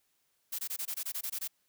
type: noise bursts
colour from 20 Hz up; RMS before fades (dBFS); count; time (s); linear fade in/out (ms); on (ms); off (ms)
blue; -36; 11; 0.52-1.478; 10; 68; 21
effects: white hiss -75 dBFS RMS until 1.68 s